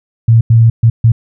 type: tone bursts at uneven times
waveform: sine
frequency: 114.4 Hz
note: A#2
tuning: 32 cents flat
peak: -3 dBFS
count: 4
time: 0.28-0.41 / 0.5-0.7 / 0.83-0.9 / 1.04-1.12 s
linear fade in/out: 5 ms
effects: none